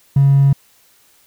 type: tone with hard clipping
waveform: triangle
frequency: 138.59 Hz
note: C#3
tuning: in tune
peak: -8 dBFS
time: 0.16-0.53 s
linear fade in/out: 5 ms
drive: 3 dB
effects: white hiss -53 dBFS RMS until 1.26 s